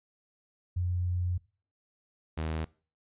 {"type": "tone pair in turn", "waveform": ["sine", "sawtooth"], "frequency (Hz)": [89.2, 79.24], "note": ["F2", "D#2"], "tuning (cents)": [37, 32], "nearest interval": "major second", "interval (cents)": 205, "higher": "first", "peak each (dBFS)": -27, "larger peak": "neither", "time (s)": [[0.76, 1.38], [2.37, 2.65]], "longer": "first", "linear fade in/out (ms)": 10, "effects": ["noise-tail reverb RT60 0.4 s tail -22 dB re dry", "resampled to 8000 Hz"]}